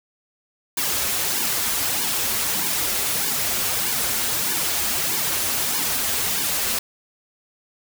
white noise with flanger, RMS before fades -23 dBFS, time 0.77-6.79 s, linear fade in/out 5 ms, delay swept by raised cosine 1.5 to 6.9 ms, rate 1.6 Hz, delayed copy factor -1, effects none

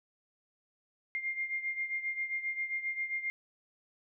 sine beating tone pair, 2111 / 2118.5 Hz, C7 / C7, +15 / +21 cents, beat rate 7.5 Hz, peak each -34 / -39 dBFS, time 1.15-3.3 s, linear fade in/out 0 ms, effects none

